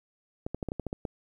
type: clicks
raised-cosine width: 2 ms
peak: -19 dBFS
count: 9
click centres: 0.465 / 0.546 / 0.628 / 0.687 / 0.719 / 0.797 / 0.867 / 0.929 / 1.052 s
effects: 10-bit